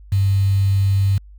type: tone with quantisation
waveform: sine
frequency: 98 Hz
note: G2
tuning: in tune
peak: -13 dBFS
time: 0.12-1.18 s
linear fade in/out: 5 ms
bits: 6
effects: added 50 Hz sine -39 dBFS peak until 1.38 s